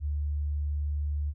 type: tone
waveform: sine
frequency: 73.42 Hz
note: D2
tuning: in tune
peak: -27 dBFS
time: 0-1.34 s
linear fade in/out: 50 ms
effects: none